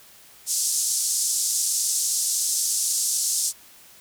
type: band-pass noise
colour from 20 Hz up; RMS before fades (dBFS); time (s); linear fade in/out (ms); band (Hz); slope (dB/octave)
white; -24; 0.46-3.53; 50; 5500 to 9300; 24
effects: white hiss -50 dBFS RMS until 4 s